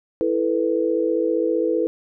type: chord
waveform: sine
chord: E suspended fourth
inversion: none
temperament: equal with one note detuned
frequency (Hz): 329.6 / 438.7 / 493.9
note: E4 / A4 / B4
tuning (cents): 0 / -5 / 0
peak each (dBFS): -22 / -23 / -22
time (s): 0.21-1.87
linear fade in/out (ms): 0
effects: none